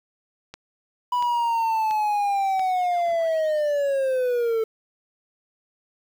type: click train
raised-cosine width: 0.2 ms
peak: -20 dBFS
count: 4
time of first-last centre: 0.54-2.595 s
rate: 1.46 Hz
type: linear sweep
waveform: triangle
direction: down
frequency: 987.8 to 440 Hz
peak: -18 dBFS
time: 1.12-4.64 s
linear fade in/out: 5 ms
effects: 8-bit